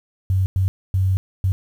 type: tone bursts at uneven times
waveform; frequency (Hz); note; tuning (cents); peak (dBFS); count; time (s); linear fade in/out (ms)
sine; 94.5; F#2; +37; -15; 4; 0.3-0.46 / 0.56-0.68 / 0.94-1.17 / 1.44-1.52; 0
effects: 8-bit